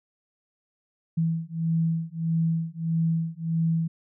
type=beating tone pair; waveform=sine; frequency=163.2 / 164.8 Hz; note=E3 / E3; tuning=-17 / 0 cents; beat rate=1.6 Hz; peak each=-26 dBFS; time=1.17-3.88 s; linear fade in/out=10 ms; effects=none